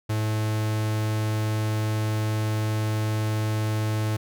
45% pulse tone, 108.1 Hz, A2, 30 cents flat, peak -23 dBFS, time 0.09-4.17 s, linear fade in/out 10 ms, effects none

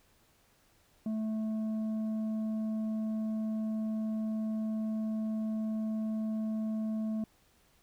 triangle tone with tanh clipping, 218.4 Hz, A3, 13 cents flat, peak -32 dBFS, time 1.06-7.24 s, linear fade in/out 2 ms, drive 10 dB, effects pink hiss -67 dBFS RMS until 7.82 s

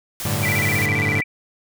white noise, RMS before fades -29 dBFS, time 0.2-0.86 s, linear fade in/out 0 ms
sawtooth chord, G suspended second, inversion none, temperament equal, 98 / 110 / 146.83 Hz, G2 / A2 / D3, 0 / 0 / 0 cents, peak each -21 dBFS, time 0.25-1.21 s, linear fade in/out 5 ms
sine tone with vibrato, 2154 Hz, C7, 50 cents sharp, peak -20 dBFS, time 0.42-1.24 s, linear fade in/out 20 ms, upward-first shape square, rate 15 Hz, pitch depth 140 cents each way
effects none

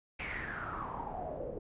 pink noise with low-pass filter sweep, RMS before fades -40 dBFS, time 0.19-1.59 s, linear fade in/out 10 ms, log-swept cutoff 2400 to 460 Hz, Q 6.8, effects resampled to 8000 Hz

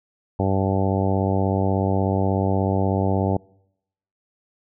harmonic tone, 96.5 Hz, G2, 27 cents flat, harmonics 1 / 2 / 3 / 4 / 5 / 6 / 7 / 8 / 9, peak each -22 / -25 / -27 / -28 / -29 / -30 / -30 / -31 / -32 dBFS, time 0.39-3.37 s, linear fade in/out 5 ms, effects noise-tail reverb RT60 0.8 s tail -26 dB re dry

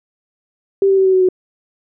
sine tone with pitch steps, 392 / 387.3 / 382.6 / 378 / 373.4 / 368.9 Hz, G4 / G4 / G4 / F#4 / F#4 / F#4, 0 / -21 / -42 / +37 / +16 / -5 cents, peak -9 dBFS, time 0.82-1.288 s, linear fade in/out 2 ms, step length 78 ms, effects none

